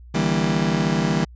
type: chord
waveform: 35% pulse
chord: E half-diminished seventh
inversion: third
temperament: just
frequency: 148.33 / 164.81 / 197.78 / 237.3 Hz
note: D3 / E3 / G3 / Bb3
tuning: +18 / 0 / +16 / +31 cents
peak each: -24 / -21 / -22 / -24 dBFS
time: 0.14-1.25 s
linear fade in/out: 10 ms
effects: added 60 Hz sine -40 dBFS peak until 1.35 s + resampled to 16000 Hz